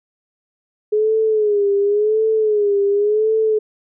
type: tone with vibrato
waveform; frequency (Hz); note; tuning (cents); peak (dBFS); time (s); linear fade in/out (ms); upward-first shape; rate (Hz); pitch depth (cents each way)
sine; 420; G#4; +19; -13; 0.92-3.59; 10; sine; 0.92; 84
effects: none